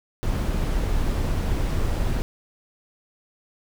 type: noise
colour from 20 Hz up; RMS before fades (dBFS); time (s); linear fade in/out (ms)
brown; -23; 0.23-2.22; 0
effects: none